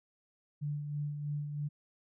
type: tone with tremolo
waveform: sine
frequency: 146.83 Hz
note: D3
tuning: in tune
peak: -32 dBFS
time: 0.61-1.69 s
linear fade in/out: 20 ms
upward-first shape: sine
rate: 3.1 Hz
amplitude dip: 45%
effects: none